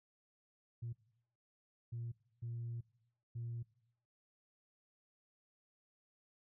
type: tone bursts at uneven times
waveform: sine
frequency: 117.5 Hz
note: A#2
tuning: 14 cents sharp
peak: -39 dBFS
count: 4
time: 0.82-0.93 / 1.92-2.12 / 2.42-2.81 / 3.35-3.63 s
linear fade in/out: 10 ms
effects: noise-tail reverb RT60 0.8 s tail -22 dB re dry + tanh soft clip ceiling -37 dBFS